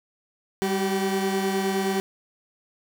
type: tone pair together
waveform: 30% pulse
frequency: 196 / 382.4 Hz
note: G3 / G4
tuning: 0 / -43 cents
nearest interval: octave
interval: 1157 cents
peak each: -23 dBFS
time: 0.62-2 s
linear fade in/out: 0 ms
effects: none